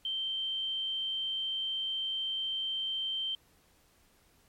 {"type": "tone", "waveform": "sine", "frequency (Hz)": 3126, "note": "G7", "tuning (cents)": -6, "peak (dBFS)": -31, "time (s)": [0.05, 3.35], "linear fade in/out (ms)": 2, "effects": ["pink hiss -66 dBFS RMS until 4.48 s", "MP3 64 kbps"]}